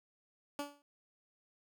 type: tone with exponential decay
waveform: 15% pulse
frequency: 288 Hz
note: D4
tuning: 34 cents flat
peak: -28 dBFS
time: 0.59-0.82 s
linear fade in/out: 1 ms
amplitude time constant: 50 ms
effects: none